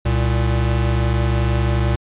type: tone pair together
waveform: square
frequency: 65.41 / 116.54 Hz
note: C2 / A#2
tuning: 0 / 0 cents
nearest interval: minor seventh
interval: 1000 cents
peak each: -19 dBFS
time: 0.05-1.96 s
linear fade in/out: 10 ms
effects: resampled to 8000 Hz